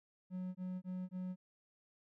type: tone bursts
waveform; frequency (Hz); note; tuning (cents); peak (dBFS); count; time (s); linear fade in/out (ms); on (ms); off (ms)
triangle; 183.6; F#3; -13; -37; 4; 0.3-1.36; 50; 250; 20
effects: none